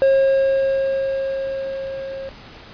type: tone with level ramp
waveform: triangle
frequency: 540 Hz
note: C#5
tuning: 45 cents flat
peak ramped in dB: -9 to -26 dBFS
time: 0.02-2.29 s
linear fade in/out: 0 ms
effects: pink hiss -41 dBFS RMS until 2.73 s + resampled to 11025 Hz